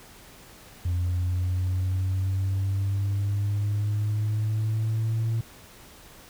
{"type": "exponential sweep", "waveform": "sine", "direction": "up", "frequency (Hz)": [87.7, 113.8], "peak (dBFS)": -21, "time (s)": [0.85, 5.41], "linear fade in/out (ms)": 5, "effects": ["tanh soft clip ceiling -21 dBFS", "pink hiss -49 dBFS RMS until 6.29 s"]}